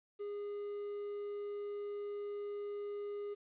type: tone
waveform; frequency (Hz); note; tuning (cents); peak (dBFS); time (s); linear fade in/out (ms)
triangle; 410; G#4; -22; -37; 0.19-3.35; 20
effects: resampled to 8000 Hz + 12-bit